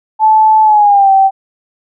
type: tone with pitch glide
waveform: sine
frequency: 870 to 775.1 Hz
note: A5 to G5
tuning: -20 to -20 cents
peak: -4 dBFS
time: 0.19-1.31 s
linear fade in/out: 50 ms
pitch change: -200 cents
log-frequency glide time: 0.63-1.11 s
effects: none